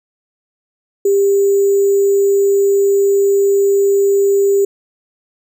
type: tone with sample-and-hold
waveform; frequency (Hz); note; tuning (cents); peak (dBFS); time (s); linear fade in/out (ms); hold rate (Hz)
sine; 397.1; G4; +22; -9; 1.05-4.65; 5; 7350
effects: none